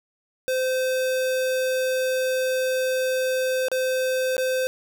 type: tone with dropouts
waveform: square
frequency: 516 Hz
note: C5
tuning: 24 cents flat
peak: -22 dBFS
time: 0.48-4.67 s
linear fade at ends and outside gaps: 0 ms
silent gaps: 3.684-3.716 / 4.367-4.38 s
effects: none